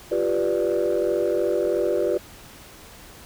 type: chord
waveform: sine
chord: G dominant seventh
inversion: third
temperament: equal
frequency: 349.2 / 392 / 493.9 / 587.3 Hz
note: F4 / G4 / B4 / D5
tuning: 0 / 0 / 0 / 0 cents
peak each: -24 dBFS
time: 0.11-2.18 s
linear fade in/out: 10 ms
effects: tanh soft clip ceiling -14 dBFS + pink hiss -45 dBFS RMS until 3.25 s